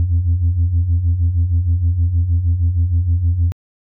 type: beating tone pair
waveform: sine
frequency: 81.3 / 87.7 Hz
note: E2 / F2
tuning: -23 / +8 cents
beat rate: 6.4 Hz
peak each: -18 / -12 dBFS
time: 0-3.52 s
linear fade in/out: 0 ms
effects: tanh soft clip ceiling -9 dBFS